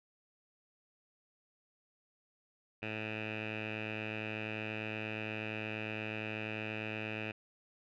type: tone with low-pass filter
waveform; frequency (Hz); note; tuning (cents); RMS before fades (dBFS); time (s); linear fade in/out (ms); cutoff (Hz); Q
10% pulse; 108.5; A2; -24; -40; 2.82-7.32; 10; 2500; 8.3
effects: none